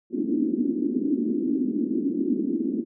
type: band-pass noise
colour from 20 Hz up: white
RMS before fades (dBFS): -25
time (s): 0.1-2.85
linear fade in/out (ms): 50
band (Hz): 230 to 320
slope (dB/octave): 48
effects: none